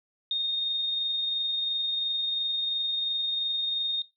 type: tone with amplitude modulation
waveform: sine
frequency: 3690 Hz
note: A#7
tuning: 18 cents flat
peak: -24 dBFS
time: 0.31-4.02 s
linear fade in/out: 2 ms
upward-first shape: sine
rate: 22.9 Hz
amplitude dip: 25%
effects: noise-tail reverb RT60 0.2 s tail -18 dB re dry